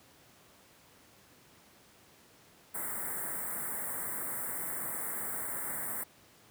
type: band-stop noise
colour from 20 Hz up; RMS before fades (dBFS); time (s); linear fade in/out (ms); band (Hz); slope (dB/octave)
white; -37; 2.74-6.04; 10; 2100 to 7800; 96
effects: pink hiss -60 dBFS RMS until 6.5 s + high-pass 100 Hz 12 dB/octave